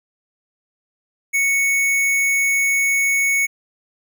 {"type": "tone", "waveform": "square", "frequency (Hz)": 2217, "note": "C#7", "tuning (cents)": 0, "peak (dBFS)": -16, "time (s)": [1.33, 3.47], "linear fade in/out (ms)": 20, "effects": []}